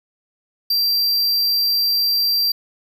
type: tone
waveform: square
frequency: 4714 Hz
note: D8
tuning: 6 cents sharp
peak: -16 dBFS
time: 0.7-2.52 s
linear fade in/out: 5 ms
effects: none